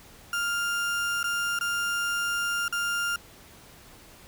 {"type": "tone with dropouts", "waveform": "35% pulse", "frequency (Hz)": 1400, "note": "F6", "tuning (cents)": 4, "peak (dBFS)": -24, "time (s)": [0.33, 3.16], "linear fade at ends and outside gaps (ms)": 2, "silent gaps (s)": [[1.23, 1.241], [1.589, 1.61], [2.681, 2.725]], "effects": ["pink hiss -51 dBFS RMS until 4.27 s"]}